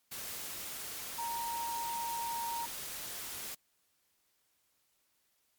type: tone in noise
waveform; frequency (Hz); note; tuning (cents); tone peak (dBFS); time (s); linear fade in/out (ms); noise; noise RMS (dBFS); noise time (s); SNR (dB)
sine; 932.3; A#5; 0; -35; 1.18-2.66; 10; white; -42; 0.11-3.55; +4
effects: white hiss -75 dBFS RMS until 5.58 s + MP3 96 kbps